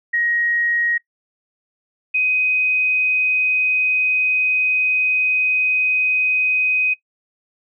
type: tone pair in turn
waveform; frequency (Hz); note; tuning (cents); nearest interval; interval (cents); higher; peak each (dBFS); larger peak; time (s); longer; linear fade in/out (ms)
sine; 1886 / 2510; A#6 / D#7; +20 / +15; perfect fourth; 495; second; -17 / -15; second; 0.13-0.98 / 2.14-6.94; second; 10
effects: noise-tail reverb RT60 0.1 s tail -18 dB re dry